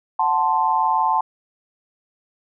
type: chord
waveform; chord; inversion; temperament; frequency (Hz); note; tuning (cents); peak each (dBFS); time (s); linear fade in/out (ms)
sine; F# diminished; none; equal; 740 / 880 / 1046.5; F#5 / A5 / C6; 0 / 0 / 0; -24 / -18 / -21; 0.19-1.21; 5
effects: none